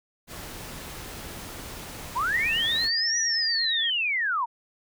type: noise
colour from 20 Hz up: pink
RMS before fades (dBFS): -39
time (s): 0.27-2.9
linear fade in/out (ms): 50
type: linear two-way sweep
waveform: sine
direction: up then down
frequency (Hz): 880 to 5920 to 880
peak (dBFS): -23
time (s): 2.15-4.46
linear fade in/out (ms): 20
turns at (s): 3.19
type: tone with vibrato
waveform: sine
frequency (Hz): 1833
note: A#6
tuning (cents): -30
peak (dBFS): -29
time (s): 2.33-3.9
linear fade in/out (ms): 2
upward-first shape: triangle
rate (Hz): 8.7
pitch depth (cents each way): 46
effects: none